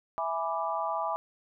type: chord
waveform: sine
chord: E dominant seventh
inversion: none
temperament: equal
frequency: 659.3 / 830.6 / 987.8 / 1174.7 Hz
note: E5 / G#5 / B5 / D6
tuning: 0 / 0 / 0 / 0 cents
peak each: -34 dBFS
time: 0.18-1.16 s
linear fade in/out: 0 ms
effects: none